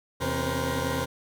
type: tone cluster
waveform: 20% pulse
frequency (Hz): 82.1 / 130 / 270.3 / 471.7 / 515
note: E2 / C3 / C#4 / A#4 / C5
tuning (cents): -6 / -11 / -44 / +20 / -28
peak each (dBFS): -28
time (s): 0.2-1.06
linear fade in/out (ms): 20
effects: none